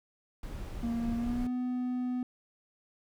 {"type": "noise", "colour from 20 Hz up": "brown", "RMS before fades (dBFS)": -39, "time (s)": [0.43, 1.47], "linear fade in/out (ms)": 2}
{"type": "tone with pitch glide", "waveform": "triangle", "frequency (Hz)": [233.1, 249.8], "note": ["A#3", "B3"], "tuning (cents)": [0, 20], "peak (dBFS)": -28, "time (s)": [0.83, 2.23], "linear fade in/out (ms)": 2, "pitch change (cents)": 120, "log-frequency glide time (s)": [1.15, 1.51]}
{"effects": []}